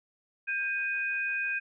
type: tone pair together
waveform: sine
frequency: 1594.9 / 2489 Hz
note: G6 / D#7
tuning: +29 / 0 cents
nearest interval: minor sixth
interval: 771 cents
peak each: -31 / -31 dBFS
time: 0.47-1.6 s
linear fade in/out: 20 ms
effects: none